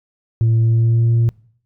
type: tone with pitch glide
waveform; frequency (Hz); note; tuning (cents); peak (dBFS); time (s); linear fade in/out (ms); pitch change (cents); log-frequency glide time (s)
sine; 113.6 to 116.12; A#2 to A#2; -44 to -6; -9; 0.41-1.29; 0; +38; 0.61-1.11
effects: noise-tail reverb RT60 0.6 s tail -25 dB re dry + tanh soft clip ceiling -10 dBFS